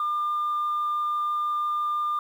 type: tone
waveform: sine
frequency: 1201 Hz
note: D6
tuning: 38 cents sharp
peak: -22 dBFS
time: 0-2.19 s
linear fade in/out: 2 ms
effects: tanh soft clip ceiling -21 dBFS + 9-bit